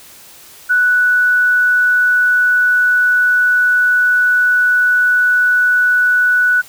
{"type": "tone", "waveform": "sine", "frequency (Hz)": 1480, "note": "F#6", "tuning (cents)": 0, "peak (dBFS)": -9, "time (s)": [0.69, 6.62], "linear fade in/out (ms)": 20, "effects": ["white hiss -40 dBFS RMS until 6.68 s"]}